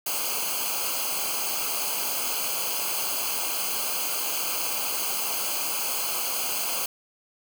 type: noise with comb filter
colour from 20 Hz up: white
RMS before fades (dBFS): -28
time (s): 0.06-6.86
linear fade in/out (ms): 5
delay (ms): 0.54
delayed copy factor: -0.95
effects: none